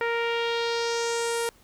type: tone with low-pass filter sweep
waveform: sawtooth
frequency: 466.2 Hz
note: A#4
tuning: in tune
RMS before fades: -27 dBFS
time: 0.01-1.49 s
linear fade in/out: 0 ms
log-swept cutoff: 2000 to 11000 Hz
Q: 2.3
effects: pink hiss -58 dBFS RMS until 1.63 s